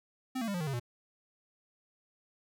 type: tone with pitch steps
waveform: square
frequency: 258.6 / 227.7 / 200.6 / 176.63 / 155.55 / 136.99 / 120.64 Hz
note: C4 / A#3 / G3 / F3 / D#3 / C#3 / B2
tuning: -20 / -40 / +40 / +20 / 0 / -20 / -40 cents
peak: -33 dBFS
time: 0.35-0.798 s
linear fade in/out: 10 ms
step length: 64 ms
effects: none